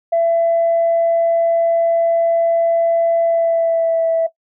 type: tone with pitch glide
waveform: sine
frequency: 670 to 657.7 Hz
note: E5 to E5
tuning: +28 to -4 cents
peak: -11 dBFS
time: 0.12-4.27 s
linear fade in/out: 10 ms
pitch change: -32 cents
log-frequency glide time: 3.23-4.08 s
effects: noise-tail reverb RT60 0.1 s tail -17 dB re dry + tanh soft clip ceiling -8 dBFS